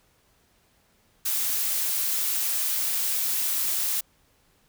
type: noise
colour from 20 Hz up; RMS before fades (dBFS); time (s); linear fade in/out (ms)
blue; -26; 1.25-4.01; 10
effects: pink hiss -64 dBFS RMS until 4.68 s